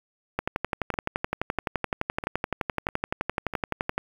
two click trains, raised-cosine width 0.5 ms, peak -17 / -10 dBFS, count 5 / 43, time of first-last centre 0.94-3.537 / 0.39-3.98 s, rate 1.54 / 11.7 Hz, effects 7-bit

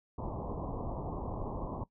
pink low-pass noise, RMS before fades -38 dBFS, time 0.18-1.84 s, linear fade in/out 5 ms, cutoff 1100 Hz, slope 96 dB/octave, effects noise-tail reverb RT60 0.1 s tail -19 dB re dry

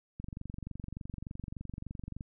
click train, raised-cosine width 5 ms, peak -28 dBFS, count 48, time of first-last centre 0.2-2.209 s, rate 23.4 Hz, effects none

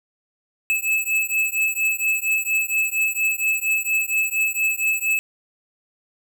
square beating tone pair, 2601 / 2605.3 Hz, E7 / E7, -24 / -21 cents, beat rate 4.3 Hz, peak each -23 dBFS, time 0.7-5.19 s, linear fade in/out 0 ms, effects none

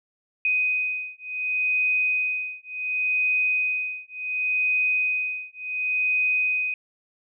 sine beating tone pair, 2502 / 2502.69 Hz, D#7 / D#7, +9 / +9 cents, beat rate 0.69 Hz, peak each -25 dBFS, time 0.45-6.74 s, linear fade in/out 2 ms, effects none

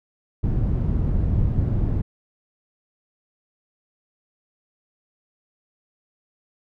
white low-pass noise, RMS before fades -21 dBFS, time 0.43-2.02 s, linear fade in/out 10 ms, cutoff 110 Hz, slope 12 dB/octave, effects none

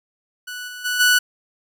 sawtooth tone with level steps, 1480 Hz, F#6, in tune, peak -26 / -29 / -17 / -9 dBFS, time 0.47-1.19 s, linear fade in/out 10 ms, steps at 0.67 / 0.84 / 0.99 s, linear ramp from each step 20 ms, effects none

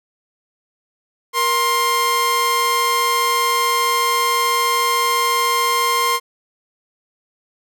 sawtooth tone pair together, 471 / 1055.9 Hz, A#4 / C6, +18 / +15 cents, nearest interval octave + major second, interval 1397 cents, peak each -20 / -12 dBFS, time 1.33-6.2 s, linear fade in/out 50 ms, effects none

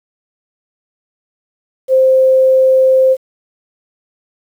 sine tone, 523.3 Hz, C5, in tune, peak -6 dBFS, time 1.88-3.17 s, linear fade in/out 50 ms, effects 7-bit

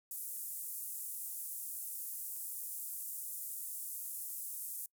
white band-pass noise, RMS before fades -43 dBFS, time 0.11-4.86 s, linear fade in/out 2 ms, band 8700 to 16000 Hz, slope 24 dB/octave, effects noise-tail reverb RT60 0.1 s tail -25 dB re dry

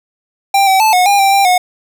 square tone with pitch steps, 790 / 766 / 873 / 728 / 806 / 784 / 792 / 727 Hz, G5 / G5 / A5 / F#5 / G5 / G5 / G5 / F#5, +13 / -40 / -14 / -28 / +48 / 0 / +18 / -31 cents, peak -8 dBFS, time 0.54-1.58 s, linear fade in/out 5 ms, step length 130 ms, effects none

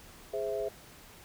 sine chord, Ab augmented, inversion none, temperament equal, 415.3 / 523.3 / 659.3 Hz, Ab4 / C5 / E5, 0 / 0 / 0 cents, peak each -34 / -37 / -35 dBFS, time 0.33-0.69 s, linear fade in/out 10 ms, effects pink hiss -53 dBFS RMS until 1.24 s

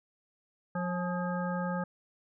harmonic tone with a mistuned harmonic, 178.9 Hz, F3, 42 cents sharp, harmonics 1 / 3 / 5 / 7 / 9, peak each -32 / -37 / -39 / -40 / -42 dBFS, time 0.75-1.84 s, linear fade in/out 5 ms, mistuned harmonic 5, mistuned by -75 cents, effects none

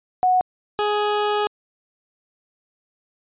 sine / 20% pulse tone pair in turn, 736 / 417.3 Hz, F#5 / G#4, -9 / +8 cents, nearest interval minor seventh, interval 983 cents, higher first, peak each -14 dBFS, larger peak neither, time 0.23-0.41 / 0.79-1.47 s, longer second, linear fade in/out 0 ms, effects resampled to 8000 Hz

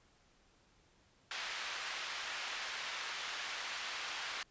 pink band-pass noise, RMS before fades -42 dBFS, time 1.31-4.43 s, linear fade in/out 2 ms, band 1300 to 4500 Hz, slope 12 dB/octave, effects pink hiss -69 dBFS RMS until 4.5 s + resampled to 16000 Hz

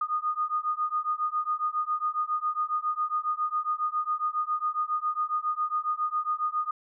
sine beating tone pair, 1227 / 1234.3 Hz, D#6 / D#6, -25 / -14 cents, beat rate 7.3 Hz, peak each -29 dBFS, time 0.01-6.71 s, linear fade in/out 5 ms, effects none

